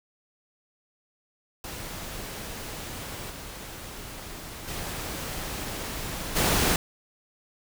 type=noise with level steps; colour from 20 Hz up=pink; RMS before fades=-37 / -40 / -34 / -23 dBFS; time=1.64-6.76 s; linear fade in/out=2 ms; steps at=3.29 / 4.67 / 6.35 s; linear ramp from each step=20 ms; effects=none